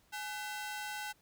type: ring-modulated tone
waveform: sawtooth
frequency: 1174.7 Hz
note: D6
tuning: in tune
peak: -32 dBFS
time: 0.12-1.13 s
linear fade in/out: 20 ms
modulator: 335 Hz
effects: pink hiss -69 dBFS RMS until 1.21 s